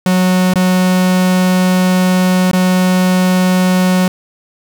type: tone with dropouts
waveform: 45% pulse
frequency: 183.7 Hz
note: F#3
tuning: 12 cents flat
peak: -9 dBFS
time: 0.06-4.08 s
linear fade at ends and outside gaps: 2 ms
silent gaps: 0.537-0.557 / 2.514-2.532 s
effects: 7-bit